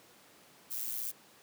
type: noise with amplitude modulation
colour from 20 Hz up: violet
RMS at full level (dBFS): -34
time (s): 0.7-1.12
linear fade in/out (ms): 20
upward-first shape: sine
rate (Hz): 117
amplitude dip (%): 75
effects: pink hiss -59 dBFS RMS until 1.42 s + high-pass 200 Hz 12 dB/octave